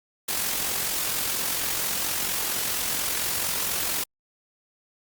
white noise with amplitude modulation, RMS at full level -25 dBFS, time 0.28-4.04 s, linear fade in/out 10 ms, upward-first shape sine, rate 44.3 Hz, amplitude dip 45%, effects Opus 48 kbps

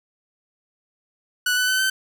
sawtooth tone with pitch steps, 1480 / 1498.9 / 1518.1 / 1537.5 Hz, F#6 / F#6 / F#6 / G6, 0 / +22 / +44 / -34 cents, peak -15 dBFS, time 1.46-1.9 s, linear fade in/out 5 ms, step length 110 ms, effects none

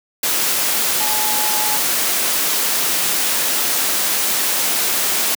sine tone in noise, 852 Hz, G#5, 44 cents sharp, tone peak -24 dBFS, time 1-1.77 s, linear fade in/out 5 ms, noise white, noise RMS -18 dBFS, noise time 0.23-5.35 s, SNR -9 dB, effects high-pass 200 Hz 12 dB/octave

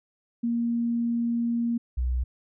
sine tone pair in turn, 234.7 / 62.31 Hz, A#3 / B1, +12 / +16 cents, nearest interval octave + major seventh, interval 2296 cents, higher first, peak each -23 dBFS, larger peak neither, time 0.43-1.78 / 1.97-2.24 s, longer first, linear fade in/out 10 ms, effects none

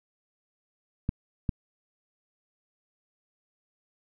clicks, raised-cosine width 5 ms, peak -14 dBFS, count 2, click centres 1.091 / 1.492 s, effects none

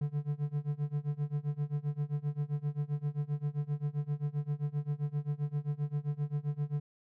triangle tone with tremolo, 146.4 Hz, D3, 5 cents flat, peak -26 dBFS, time 0.01-6.8 s, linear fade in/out 5 ms, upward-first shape sine, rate 7.6 Hz, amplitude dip 95%, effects none

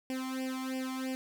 sawtooth tone with flanger, 260.5 Hz, C4, 7 cents flat, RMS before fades -36 dBFS, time 0.1-1.15 s, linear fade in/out 0 ms, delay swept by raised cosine 0.38 to 0.94 ms, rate 3 Hz, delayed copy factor +1, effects none

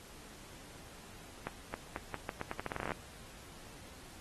accelerating click train, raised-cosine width 0.5 ms, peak -22 dBFS, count 18, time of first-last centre 1.47-2.919 s, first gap 270 ms, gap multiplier 0.82, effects pink hiss -54 dBFS RMS until 4.2 s + AAC 32 kbps

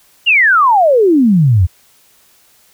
sine exponential sweep, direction down, 2926 to 81.9 Hz, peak -6 dBFS, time 0.26-1.67 s, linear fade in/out 20 ms, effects white hiss -50 dBFS RMS until 2.73 s

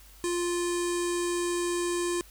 square tone with low-pass filter, 349.2 Hz, F4, in tune, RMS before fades -29 dBFS, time 0.24-2.21 s, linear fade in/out 0 ms, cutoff 8500 Hz, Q 4.8, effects added 50 Hz sine -52 dBFS peak until 2.3 s + white hiss -55 dBFS RMS until 2.3 s

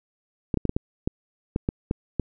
clicks, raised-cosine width 3 ms, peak -10 dBFS, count 10, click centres 0.542 / 0.573 / 0.653 / 0.694 / 0.765 / 1.075 / 1.561 / 1.689 / 1.911 / 2.197 s, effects none

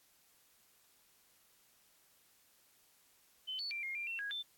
sine tone with pitch steps, 3049 / 4453 / 2360 / 2134 / 2380 / 2709 / 1650 / 3544 Hz, G7 / C#8 / D7 / C7 / D7 / E7 / G#6 / A7, -49 / +7 / +8 / +34 / +22 / +47 / -12 / +12 cents, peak -38 dBFS, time 3.47-4.43 s, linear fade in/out 20 ms, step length 120 ms, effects white hiss -69 dBFS RMS until 4.57 s + AAC 64 kbps

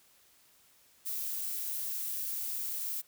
violet noise, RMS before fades -36 dBFS, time 1.05-3.02 s, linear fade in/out 20 ms, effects white hiss -64 dBFS RMS until 3.07 s

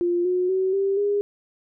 sine tone with pitch steps, 349.2 / 363 / 377.3 / 392.2 / 407.7 Hz, F4 / F#4 / F#4 / G4 / G#4, 0 / -33 / +34 / +1 / -32 cents, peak -19 dBFS, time 0.01-1.21 s, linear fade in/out 0 ms, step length 240 ms, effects none

